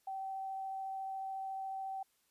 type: tone with vibrato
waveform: sine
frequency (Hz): 771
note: G5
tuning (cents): -29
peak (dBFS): -38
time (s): 0.07-2.03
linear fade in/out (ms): 5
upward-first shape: triangle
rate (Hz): 14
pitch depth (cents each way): 8
effects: white hiss -75 dBFS RMS until 2.3 s + resampled to 32000 Hz